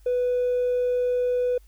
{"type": "tone with hard clipping", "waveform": "sine", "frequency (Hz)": 494.7, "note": "B4", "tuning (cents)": 3, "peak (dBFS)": -21, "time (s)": [0.06, 1.58], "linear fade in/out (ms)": 5, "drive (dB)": 1, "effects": ["added 50 Hz sine -49 dBFS peak until 1.67 s", "white hiss -64 dBFS RMS until 1.67 s"]}